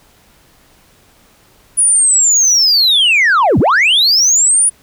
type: linear two-way sweep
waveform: sine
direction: down then up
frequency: 9920 to 77.78 to 9920 Hz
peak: -5 dBFS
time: 1.77-4.7 s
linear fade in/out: 20 ms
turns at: 3.59 s
effects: tanh soft clip ceiling -6 dBFS + pink hiss -49 dBFS RMS until 4.82 s